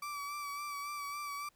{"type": "tone with vibrato", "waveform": "35% pulse", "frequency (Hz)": 1156, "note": "D6", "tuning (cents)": -28, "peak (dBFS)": -37, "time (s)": [0.02, 1.49], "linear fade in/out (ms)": 5, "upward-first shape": "sine", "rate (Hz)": 3.6, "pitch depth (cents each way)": 30, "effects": ["pink hiss -71 dBFS RMS until 1.55 s"]}